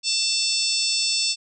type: harmonic tone with a mistuned harmonic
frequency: 890 Hz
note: A5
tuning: 20 cents sharp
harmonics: 3 / 4 / 5 / 6 / 7 / 8 / 9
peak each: -30 / -29 / -26 / -24 / -34 / -33 / -29 dBFS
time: 0.03-1.36 s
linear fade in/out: 50 ms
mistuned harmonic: 7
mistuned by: -38 cents
effects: none